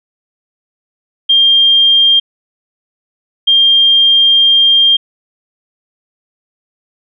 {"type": "tone bursts at uneven times", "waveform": "sine", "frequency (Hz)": 3200, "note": "G7", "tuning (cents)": 35, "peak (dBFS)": -5, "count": 2, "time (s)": [[1.29, 2.2], [3.47, 4.97]], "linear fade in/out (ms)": 10, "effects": []}